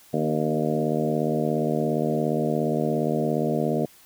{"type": "harmonic tone with a mistuned harmonic", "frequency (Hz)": 77.2, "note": "D#2", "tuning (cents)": -13, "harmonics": [2, 3, 4, 5, 6, 7, 8, 9], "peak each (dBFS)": [-28, -27, -31, -30, -29, -34, -30, -33], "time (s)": [0.13, 3.86], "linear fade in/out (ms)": 10, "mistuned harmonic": 4, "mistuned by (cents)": -21, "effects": ["white hiss -53 dBFS RMS until 4.05 s"]}